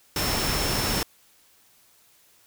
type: tone in noise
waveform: sine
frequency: 5360 Hz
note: E8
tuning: 28 cents sharp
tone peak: -31 dBFS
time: 0.16-1.03 s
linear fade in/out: 2 ms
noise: pink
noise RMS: -26 dBFS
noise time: 0.16-1.03 s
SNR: -8 dB
effects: white hiss -59 dBFS RMS until 2.46 s